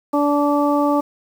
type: harmonic tone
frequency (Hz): 290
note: D4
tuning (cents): -22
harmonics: 1 / 2 / 3 / 4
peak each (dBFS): -17 / -20 / -22 / -23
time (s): 0.13-1.01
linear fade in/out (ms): 10
effects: 7-bit